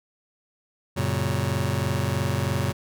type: chord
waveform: sawtooth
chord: F# major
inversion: none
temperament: just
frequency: 92.5 / 115.62 / 138.75 Hz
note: F#2 / A#2 / C#3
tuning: 0 / -14 / +2 cents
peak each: -23 dBFS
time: 0.96-2.73 s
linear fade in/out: 20 ms
effects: none